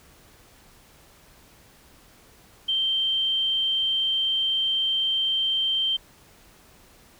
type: tone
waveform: sine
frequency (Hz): 3136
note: G7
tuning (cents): 0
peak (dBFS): -21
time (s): 2.68-5.97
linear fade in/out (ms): 10
effects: pink hiss -54 dBFS RMS until 7.19 s